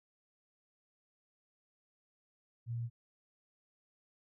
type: tone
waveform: sine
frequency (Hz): 117.5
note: A#2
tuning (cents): +14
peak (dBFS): -35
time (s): 2.66-2.9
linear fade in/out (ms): 50
effects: none